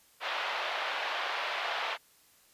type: band-pass noise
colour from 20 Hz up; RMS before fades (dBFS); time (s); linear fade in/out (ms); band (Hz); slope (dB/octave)
pink; -34; 0.2-1.98; 50; 640 to 3600; 24
effects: white hiss -63 dBFS RMS until 2.53 s + resampled to 32000 Hz